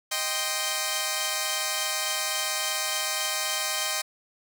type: chord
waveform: 5% pulse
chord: C minor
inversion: first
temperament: equal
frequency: 622.3 / 784 / 1046.5 Hz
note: Eb5 / G5 / C6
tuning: 0 / 0 / 0 cents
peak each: -19 dBFS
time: 0.11-4.02 s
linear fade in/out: 10 ms
effects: none